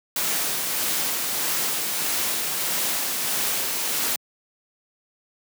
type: noise with tremolo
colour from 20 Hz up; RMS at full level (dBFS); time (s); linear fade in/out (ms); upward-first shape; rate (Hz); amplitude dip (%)
white; -24; 0.16-4.16; 2; sine; 1.6; 25
effects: high-pass 150 Hz 12 dB/octave